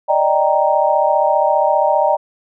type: chord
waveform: sine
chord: Eb major seventh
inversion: third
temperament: equal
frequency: 587.3 / 622.3 / 784 / 932.3 Hz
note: D5 / Eb5 / G5 / Bb5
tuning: 0 / 0 / 0 / 0 cents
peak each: -17 dBFS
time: 0.08-2.17 s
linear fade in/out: 20 ms
effects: none